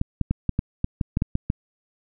clicks, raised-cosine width 5 ms, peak -9 dBFS, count 11, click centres 0.014 / 0.213 / 0.31 / 0.493 / 0.591 / 0.844 / 1.012 / 1.171 / 1.221 / 1.354 / 1.501 s, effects none

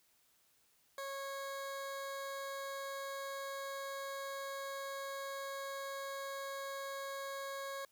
20% pulse tone, 549 Hz, C#5, 17 cents flat, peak -36 dBFS, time 0.98-7.85 s, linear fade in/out 2 ms, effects white hiss -72 dBFS RMS until 7.91 s

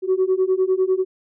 sine beating tone pair, 370 / 380 Hz, F#4 / F#4, 0 / +46 cents, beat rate 10 Hz, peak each -18 dBFS, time 0.02-1.05 s, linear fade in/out 50 ms, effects tanh soft clip ceiling -11 dBFS

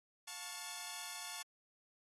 5% pulse chord, F augmented, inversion none, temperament equal with one note detuned, 710.3 / 880 / 1108.7 Hz, F5 / A5 / C#6, +29 / 0 / 0 cents, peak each -40 / -36 / -37 dBFS, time 0.27-1.43 s, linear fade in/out 10 ms, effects AAC 32 kbps

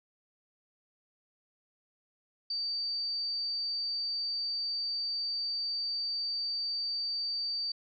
sine tone, 4622 Hz, D8, 28 cents flat, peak -31 dBFS, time 2.5-7.72 s, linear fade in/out 5 ms, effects none

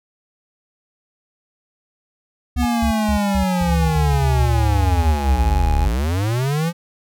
sine tone bursts, 69.6 Hz, C#2, 8 cents sharp, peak -18 dBFS, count 8, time 2.56-4.486 s, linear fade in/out 5 ms, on 92 ms, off 170 ms
square linear two-way sweep, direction down then up, 246.9 to 34.51 to 174.6 Hz, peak -18 dBFS, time 2.56-6.73 s, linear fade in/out 50 ms, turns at 5.76 s
triangle tone with vibrato, 830.6 Hz, G#5, in tune, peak -23 dBFS, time 2.62-5.86 s, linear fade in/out 10 ms, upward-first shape sine, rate 2.5 Hz, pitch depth 9 cents each way
sine tone with pitch glide, 72.2 to 71.41 Hz, D2 to D2, -29 to -48 cents, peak -16 dBFS, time 3.63-5.88 s, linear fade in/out 5 ms, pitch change -19 cents, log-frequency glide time 4.64-5.08 s
effects none

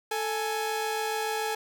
sawtooth tone pair together, 440 / 833 Hz, A4 / G#5, 0 / +5 cents, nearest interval major seventh, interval 1105 cents, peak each -27 dBFS, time 0.11-1.55 s, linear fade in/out 5 ms, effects none

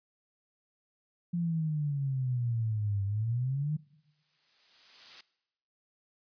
sine exponential two-way sweep, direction down then up, 175.4 to 98 to 157.1 Hz, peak -28 dBFS, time 1.33-3.77 s, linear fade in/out 10 ms, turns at 3.04 s
blue noise with exponential growth, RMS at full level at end -40 dBFS, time 3.78-5.21 s, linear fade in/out 5 ms, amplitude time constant 310 ms
effects noise-tail reverb RT60 0.9 s tail -20 dB re dry + resampled to 11025 Hz

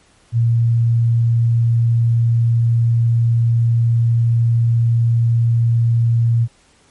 sine tone, 116.54 Hz, A#2, in tune, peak -11 dBFS, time 0.32-6.48 s, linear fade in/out 50 ms, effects pink hiss -53 dBFS RMS until 6.9 s + MP3 48 kbps

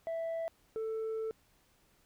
sine tone pair in turn, 659.3 / 442.8 Hz, E5 / A4, 0 / +11 cents, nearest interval perfect fifth, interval 689 cents, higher first, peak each -31 / -31 dBFS, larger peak neither, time 0.07-0.48 / 0.76-1.31 s, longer second, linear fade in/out 0 ms, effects tanh soft clip ceiling -33 dBFS + pink hiss -69 dBFS RMS until 2.05 s

